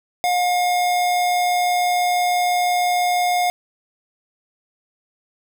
square tone with amplitude modulation, 715 Hz, F5, 41 cents sharp, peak -16 dBFS, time 0.24-3.5 s, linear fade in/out 0 ms, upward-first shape sine, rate 126 Hz, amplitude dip 25%, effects none

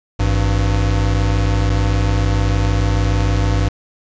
square tone pair together, 53.05 / 99.8 Hz, G#1 / G2, +38 / +32 cents, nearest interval major seventh, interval 1094 cents, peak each -17 dBFS, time 0.19-3.69 s, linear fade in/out 10 ms, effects resampled to 16000 Hz + 8-bit

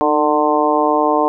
harmonic tone with a mistuned harmonic, 149.7 Hz, D3, 33 cents sharp, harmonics 2 / 3 / 4 / 5 / 6 / 7, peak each -19 / -19 / -19 / -19 / -19 / -19 dBFS, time 0.01-1.28 s, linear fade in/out 0 ms, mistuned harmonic 2, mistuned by +39 cents, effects none

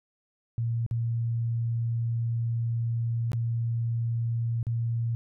sine tone with dropouts, 116.2 Hz, A#2, 5 cents flat, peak -25 dBFS, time 0.58-5.15 s, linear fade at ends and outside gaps 0 ms, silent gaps 0.864-0.911 / 3.318-3.332 / 4.629-4.668 s, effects none

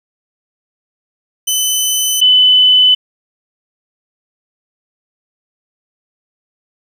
15% pulse / sine tone pair in turn, 3022 / 3010 Hz, F#7 / F#7, +36 / +29 cents, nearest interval unison, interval 7 cents, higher first, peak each -5 dBFS, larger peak neither, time 1.47-2.21 / 2.21-2.95 s, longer neither, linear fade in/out 10 ms, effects 7-bit

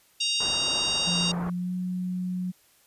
harmonic tone, 932.3 Hz, A#5, in tune, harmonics 3 / 4 / 5 / 6 / 7 / 8 / 9 / 10, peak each -29 / -28 / -31 / -33 / -38 / -45 / -38 / -46 dBFS, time 0.2-1.32 s, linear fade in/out 10 ms
white low-pass noise, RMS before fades -37 dBFS, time 0.4-1.5 s, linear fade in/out 5 ms, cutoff 1300 Hz, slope 24 dB/octave
sine tone with pitch glide, 174.61 to 181.92 Hz, F3 to F#3, 0 to -29 cents, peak -27 dBFS, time 1.06-2.52 s, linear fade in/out 20 ms, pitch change +71 cents, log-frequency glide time 1.39-1.74 s
effects white hiss -61 dBFS RMS until 2.86 s + resampled to 32000 Hz

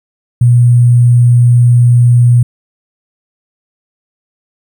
sine tone with sample-and-hold, 121 Hz, B2, 35 cents flat, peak -3 dBFS, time 0.41-2.43 s, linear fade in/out 5 ms, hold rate 8820 Hz, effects none

